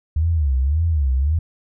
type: tone with vibrato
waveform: sine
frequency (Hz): 73.6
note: D2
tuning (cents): +4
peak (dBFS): -15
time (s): 0.16-1.39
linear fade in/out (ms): 5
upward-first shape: sine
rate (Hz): 1.8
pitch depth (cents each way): 230
effects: none